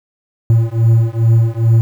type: beating tone pair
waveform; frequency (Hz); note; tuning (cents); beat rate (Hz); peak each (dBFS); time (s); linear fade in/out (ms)
triangle; 113 / 115.4; A2 / A#2; +47 / -17; 2.4; -10; 0.5-1.81; 0
effects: 7-bit